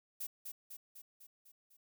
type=noise with echo; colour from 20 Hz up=violet; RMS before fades=-41 dBFS; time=0.2-0.27 s; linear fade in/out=10 ms; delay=250 ms; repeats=6; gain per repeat=-4 dB; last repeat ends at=1.77 s; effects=none